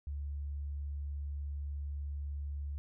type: tone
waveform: sine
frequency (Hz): 71.7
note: D2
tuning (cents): -41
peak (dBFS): -36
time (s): 0.07-2.78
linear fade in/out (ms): 0
effects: none